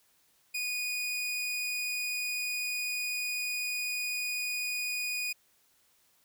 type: tone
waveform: sawtooth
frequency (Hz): 2468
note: D#7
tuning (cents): -15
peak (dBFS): -28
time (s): 0.54-5.33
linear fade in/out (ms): 10
effects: white hiss -68 dBFS RMS until 6.24 s